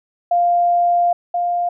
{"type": "tone pair in turn", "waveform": "sine", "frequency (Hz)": [698.5, 701.5], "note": ["F5", "F5"], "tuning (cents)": [0, 8], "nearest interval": "unison", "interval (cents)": 8, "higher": "second", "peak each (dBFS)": [-12, -16], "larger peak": "first", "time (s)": [[0.31, 1.13], [1.34, 1.69]], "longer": "first", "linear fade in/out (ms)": 5, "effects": []}